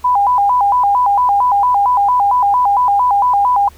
sine tone with vibrato, 895 Hz, A5, 29 cents sharp, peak -9 dBFS, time 0.04-3.69 s, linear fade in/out 10 ms, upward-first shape square, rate 4.4 Hz, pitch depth 180 cents each way, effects added 73 Hz sine -41 dBFS peak until 3.77 s + pink hiss -46 dBFS RMS until 3.77 s

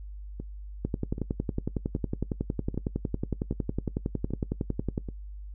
two click trains, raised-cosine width 3 ms, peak -23 / -15 dBFS, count 7 / 46, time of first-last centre 0.4-5.088 / 0.85-4.978 s, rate 1.28 / 10.9 Hz, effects noise-tail reverb RT60 0.1 s tail -20 dB re dry + added 50 Hz sine -38 dBFS peak until 5.54 s

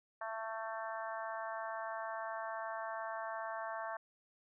harmonic tone, 222.8 Hz, A3, 22 cents sharp, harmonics 3 / 4 / 5 / 6 / 7 / 8, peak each -43 / -45 / -45 / -51 / -48 / -51 dBFS, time 0.21-3.97 s, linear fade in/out 5 ms, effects none

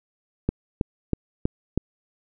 click train, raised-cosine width 3 ms, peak -8 dBFS, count 5, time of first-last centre 0.49-1.776 s, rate 3.11 Hz, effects none

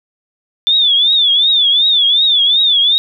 sine tone with vibrato, 3518 Hz, A7, 1 cent flat, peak -8 dBFS, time 0.67-2.98 s, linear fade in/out 0 ms, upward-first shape triangle, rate 2.7 Hz, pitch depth 150 cents each way, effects none

